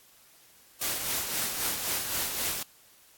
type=noise with tremolo; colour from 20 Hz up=white; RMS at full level=-29 dBFS; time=0.81-2.63 s; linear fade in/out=5 ms; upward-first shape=sine; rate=3.8 Hz; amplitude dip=45%; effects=white hiss -58 dBFS RMS until 3.17 s + AAC 64 kbps